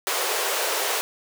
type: high-pass noise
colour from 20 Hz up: pink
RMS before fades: -25 dBFS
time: 0.07-1.01 s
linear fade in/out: 0 ms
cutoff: 390 Hz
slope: 48 dB/octave
effects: none